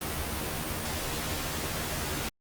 pink noise with comb filter, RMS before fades -33 dBFS, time 0.01-2.29 s, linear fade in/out 5 ms, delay 13 ms, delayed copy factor +0.7, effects Opus 32 kbps

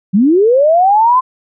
sine linear sweep, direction up, 176.6 to 1046.5 Hz, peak -6 dBFS, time 0.13-1.21 s, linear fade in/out 20 ms, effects none

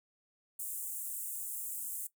pink high-pass noise, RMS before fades -40 dBFS, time 0.59-2.07 s, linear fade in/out 5 ms, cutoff 7800 Hz, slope 48 dB/octave, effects noise-tail reverb RT60 0.1 s tail -17 dB re dry

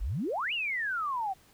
sine exponential two-way sweep, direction up then down, 39.77 to 2960 to 737 Hz, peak -29 dBFS, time 0-1.34 s, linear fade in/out 20 ms, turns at 0.53 s, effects pink hiss -61 dBFS RMS until 1.53 s

